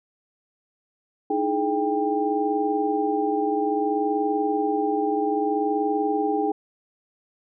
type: tone cluster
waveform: sine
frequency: 305.4 / 326 / 421.1 / 794 Hz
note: D#4 / E4 / G#4 / G5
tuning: -32 / -19 / +24 / +22 cents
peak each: -26 / -31 / -25 / -25 dBFS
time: 1.3-6.52 s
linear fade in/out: 5 ms
effects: none